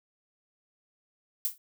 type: noise with exponential decay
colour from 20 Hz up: violet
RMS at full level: -25 dBFS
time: 1.45-1.58 s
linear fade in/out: 1 ms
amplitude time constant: 28 ms
effects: none